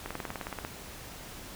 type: slowing click train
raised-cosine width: 0.5 ms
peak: -20 dBFS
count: 12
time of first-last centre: 0.06-0.649 s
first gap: 46 ms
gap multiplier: 1.03
effects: pink hiss -45 dBFS RMS until 1.55 s